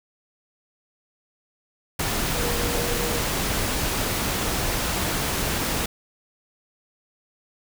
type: tone in noise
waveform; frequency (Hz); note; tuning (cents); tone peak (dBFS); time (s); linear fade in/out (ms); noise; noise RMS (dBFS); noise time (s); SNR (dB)
sine; 477.8; A#4; +43; -30; 2.35-3.19; 5; pink; -25; 1.99-5.86; -8
effects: none